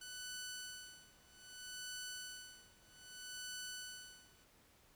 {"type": "tone with tremolo", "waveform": "10% pulse", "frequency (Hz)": 1493, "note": "F#6", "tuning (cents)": 15, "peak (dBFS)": -36, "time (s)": [0.01, 4.44], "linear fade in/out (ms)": 5, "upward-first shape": "sine", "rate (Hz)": 0.63, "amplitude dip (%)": 95, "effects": ["pink hiss -68 dBFS RMS until 4.95 s"]}